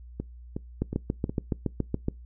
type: two click trains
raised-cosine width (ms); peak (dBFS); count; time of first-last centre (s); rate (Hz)
3; -18 / -13; 4 / 10; 0.2-1.295 / 0.82-2.084; 2.74 / 7.12
effects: noise-tail reverb RT60 0.2 s tail -24 dB re dry + added 60 Hz sine -43 dBFS peak until 2.25 s